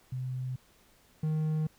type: tone pair in turn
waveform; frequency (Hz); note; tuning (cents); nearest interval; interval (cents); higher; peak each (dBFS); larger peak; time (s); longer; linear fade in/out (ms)
sine / triangle; 128.2 / 155.61; C3 / D#3; -35 / +1; minor third; 336; second; -32 / -25; second; 0.12-0.56 / 1.23-1.67; neither; 5
effects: pink hiss -63 dBFS RMS until 1.78 s